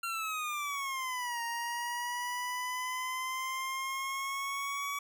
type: exponential two-way sweep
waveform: 25% pulse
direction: down then up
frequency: 1381 to 932.3 to 1137 Hz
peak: -30 dBFS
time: 0.03-4.99 s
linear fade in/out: 5 ms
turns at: 1.42 s
effects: none